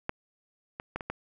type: clicks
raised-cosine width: 0.5 ms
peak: -14 / -21 / -18 / -22 / -17 dBFS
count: 5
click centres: 0.094 / 0.799 / 0.96 / 1.008 / 1.1 s
effects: none